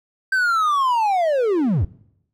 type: linear sweep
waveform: triangle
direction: down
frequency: 1568 to 65.4 Hz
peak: -14 dBFS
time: 0.32-1.85 s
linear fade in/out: 5 ms
effects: noise-tail reverb RT60 0.8 s tail -22 dB re dry